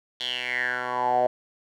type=tone with band-pass filter sweep; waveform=10% pulse; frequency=124.5 Hz; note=B2; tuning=14 cents sharp; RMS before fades=-26 dBFS; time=0.2-1.27 s; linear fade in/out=5 ms; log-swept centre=3600 to 630 Hz; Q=7; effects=none